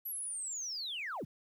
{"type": "linear sweep", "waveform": "sine", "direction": "down", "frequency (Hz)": [11920, 65.6], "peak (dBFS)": -36, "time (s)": [0.05, 1.25], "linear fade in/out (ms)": 10, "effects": ["tanh soft clip ceiling -32 dBFS", "11-bit"]}